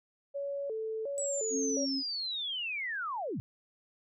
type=tone with vibrato; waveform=sine; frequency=497.7 Hz; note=B4; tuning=13 cents sharp; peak=-33 dBFS; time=0.34-1.86 s; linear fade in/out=20 ms; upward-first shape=square; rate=1.4 Hz; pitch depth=210 cents each way
type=linear sweep; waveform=sine; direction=down; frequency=7902 to 92.4 Hz; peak=-33 dBFS; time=1.18-3.4 s; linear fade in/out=0 ms
type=tone; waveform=sine; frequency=270.7 Hz; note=C#4; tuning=41 cents flat; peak=-32 dBFS; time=1.5-2.03 s; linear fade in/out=50 ms
effects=none